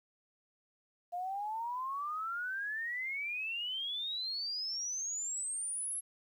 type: exponential sweep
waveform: sine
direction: up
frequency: 694 to 11175 Hz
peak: -35 dBFS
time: 1.12-6.01 s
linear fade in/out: 20 ms
effects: 11-bit